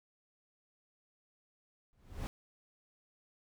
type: noise with exponential growth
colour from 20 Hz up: brown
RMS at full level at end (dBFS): -33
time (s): 1.93-2.27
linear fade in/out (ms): 0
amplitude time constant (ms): 72
effects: none